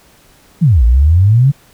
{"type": "exponential two-way sweep", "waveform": "sine", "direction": "down then up", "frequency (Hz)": [186.8, 55, 145.5], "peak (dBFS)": -5, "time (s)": [0.61, 1.52], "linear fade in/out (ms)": 20, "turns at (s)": 0.84, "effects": ["pink hiss -47 dBFS RMS until 1.73 s"]}